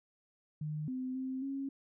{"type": "tone with pitch steps", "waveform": "sine", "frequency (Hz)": [152.2, 256.9, 261.2, 273.3], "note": ["D#3", "C4", "C4", "C#4"], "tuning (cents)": [-38, -32, -3, -24], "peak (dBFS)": -35, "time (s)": [0.61, 1.69], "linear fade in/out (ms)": 5, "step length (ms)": 270, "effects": []}